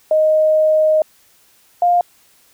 sine tone pair in turn, 622.3 / 704.1 Hz, D#5 / F5, 0 / +14 cents, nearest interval major second, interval 214 cents, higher second, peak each -10 dBFS, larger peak neither, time 0.11-1.02 / 1.82-2.01 s, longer first, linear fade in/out 2 ms, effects white hiss -53 dBFS RMS until 2.53 s

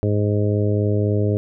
harmonic tone, 103.83 Hz, G#2, in tune, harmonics 1 / 2 / 3 / 4 / 5 / 6, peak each -18 / -26 / -26 / -24 / -28 / -31 dBFS, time 0.03-1.37 s, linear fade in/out 0 ms, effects none

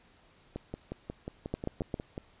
two click trains, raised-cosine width 2 ms, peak -23 / -18 dBFS, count 10 / 4, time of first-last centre 0.56-2.179 / 1.54-1.942 s, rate 5.56 / 7.47 Hz, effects pink hiss -62 dBFS RMS until 2.4 s + resampled to 8000 Hz

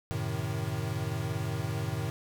square chord, F# diminished seventh, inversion none, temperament equal, 92.5 / 110 / 130.81 / 155.56 Hz, F#2 / A2 / C3 / Eb3, 0 / 0 / 0 / 0 cents, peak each -39 / -35 / -38 / -37 dBFS, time 0.11-2.1 s, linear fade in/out 0 ms, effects none

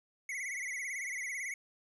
square tone with vibrato, 2092 Hz, C7, 1 cent flat, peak -37 dBFS, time 0.29-1.54 s, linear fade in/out 2 ms, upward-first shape sine, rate 18 Hz, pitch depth 120 cents each way, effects resampled to 24000 Hz

